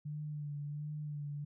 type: tone with vibrato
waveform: sine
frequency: 147.9 Hz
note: D3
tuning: 13 cents sharp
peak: -38 dBFS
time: 0.05-1.45 s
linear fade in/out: 10 ms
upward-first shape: sine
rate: 1.4 Hz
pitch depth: 34 cents each way
effects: none